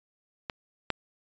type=clicks; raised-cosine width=0.3 ms; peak=-17 / -10 dBFS; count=2; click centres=0.498 / 0.903 s; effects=resampled to 16000 Hz